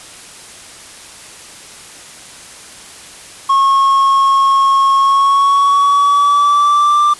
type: tone with pitch glide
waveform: triangle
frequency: 1090 to 1181.8 Hz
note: C#6 to D6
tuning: -29 to +10 cents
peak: -6 dBFS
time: 3.49-7.14 s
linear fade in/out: 10 ms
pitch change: +139 cents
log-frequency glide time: 4.95-7.03 s
effects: white hiss -35 dBFS RMS until 7.19 s + resampled to 24000 Hz